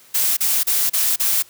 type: noise bursts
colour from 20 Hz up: blue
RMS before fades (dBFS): -18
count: 5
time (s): 0.14-1.426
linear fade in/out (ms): 10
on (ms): 230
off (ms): 34
effects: white hiss -49 dBFS RMS until 1.49 s + high-pass 60 Hz 12 dB/octave